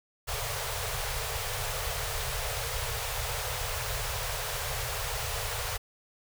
pink band-stop noise, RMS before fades -33 dBFS, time 0.27-5.78 s, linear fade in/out 20 ms, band 140 to 420 Hz, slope 96 dB/octave, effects none

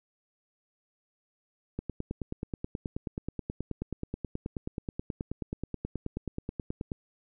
click train, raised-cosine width 3 ms, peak -20 dBFS, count 49, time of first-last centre 1.79-6.918 s, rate 9.36 Hz, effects none

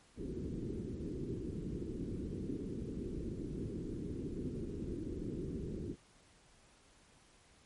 white low-pass noise, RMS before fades -41 dBFS, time 0.16-5.96 s, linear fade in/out 50 ms, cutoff 400 Hz, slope 48 dB/octave, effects pink hiss -65 dBFS RMS until 7.65 s + MP3 48 kbps

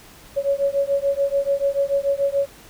sine beating tone pair, 554.4 / 561.3 Hz, C#5 / C#5, 0 / +22 cents, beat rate 6.9 Hz, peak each -21 dBFS, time 0.36-2.47 s, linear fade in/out 20 ms, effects pink hiss -46 dBFS RMS until 2.69 s

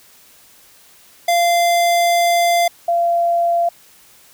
square / sine tone pair in turn, 691 / 686.2 Hz, F5 / F5, -19 / -31 cents, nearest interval unison, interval 12 cents, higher first, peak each -13 dBFS, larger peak neither, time 1.28-2.68 / 2.88-3.69 s, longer first, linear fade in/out 5 ms, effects white hiss -48 dBFS RMS until 4.33 s

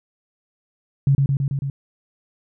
sine tone with echo, 138.1 Hz, C#3, 6 cents flat, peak -12 dBFS, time 1.07-1.15 s, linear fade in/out 2 ms, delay 110 ms, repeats 5, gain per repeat -2 dB, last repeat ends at 1.7 s, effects none

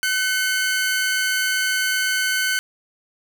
sawtooth tone pair together, 1515.9 / 2165 Hz, F#6 / C#7, +42 / -41 cents, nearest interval tritone, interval 617 cents, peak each -16 / -24 dBFS, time 0.03-2.59 s, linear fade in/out 0 ms, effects none

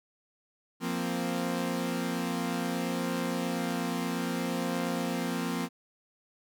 sawtooth chord, F suspended fourth, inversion none, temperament equal, 174.61 / 233.1 / 261.6 Hz, F3 / Bb3 / C4, 0 / 0 / 0 cents, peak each -30 dBFS, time 0.8-5.69 s, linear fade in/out 50 ms, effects none

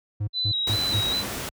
triangle tone bursts, 103.83 Hz, G#2, in tune, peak -21 dBFS, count 4, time 0.2-1.01 s, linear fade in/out 10 ms, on 75 ms, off 170 ms
sine tone with vibrato, 3918 Hz, B7, 15 cents flat, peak -23 dBFS, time 0.33-1.24 s, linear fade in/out 50 ms, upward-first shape square, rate 2.5 Hz, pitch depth 38 cents each way
pink noise, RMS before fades -31 dBFS, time 0.67-1.49 s, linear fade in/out 2 ms
effects high-pass 60 Hz 12 dB/octave

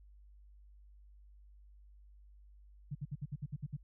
sine tone bursts, 143.5 Hz, D3, 40 cents flat, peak -36 dBFS, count 9, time 2.91-3.768 s, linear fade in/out 10 ms, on 42 ms, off 60 ms, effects added 50 Hz sine -56 dBFS peak until 3.83 s

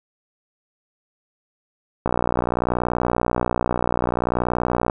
click train, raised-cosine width 1 ms, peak -6 dBFS, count 173, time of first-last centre 2.06-4.898 s, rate 60.6 Hz, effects none

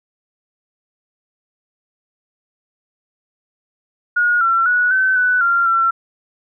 sine tone with pitch steps, 1441 / 1354 / 1467 / 1529 / 1491 / 1385 / 1352 Hz, F#6 / E6 / F#6 / G6 / F#6 / F6 / E6, -46 / +46 / -15 / -44 / +13 / -15 / +43 cents, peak -12 dBFS, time 4.16-5.91 s, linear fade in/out 10 ms, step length 250 ms, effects none

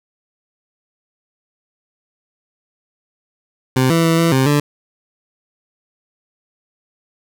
20% pulse tone with pitch steps, 129.7 / 165.8 / 164.4 / 166.6 / 132.2 / 146.2 Hz, C3 / E3 / E3 / E3 / C3 / D3, -15 / +10 / -4 / +19 / +18 / -7 cents, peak -7 dBFS, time 3.76-4.6 s, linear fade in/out 5 ms, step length 140 ms, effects none

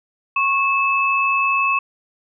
sine tone pair together, 1097 / 2609 Hz, C#6 / E7, -18 / -18 cents, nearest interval octave + minor third, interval 1500 cents, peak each -18 dBFS, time 0.36-1.79 s, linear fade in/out 5 ms, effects none

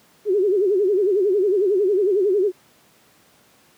sine tone with vibrato, 392 Hz, G4, in tune, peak -15 dBFS, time 0.25-2.52 s, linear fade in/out 50 ms, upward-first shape sine, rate 11 Hz, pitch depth 150 cents each way, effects pink hiss -55 dBFS RMS until 3.77 s + high-pass 150 Hz 12 dB/octave

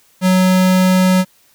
square tone, 185.3 Hz, F#3, 3 cents sharp, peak -10 dBFS, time 0.21-1.25 s, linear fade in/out 50 ms, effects white hiss -53 dBFS RMS until 1.54 s

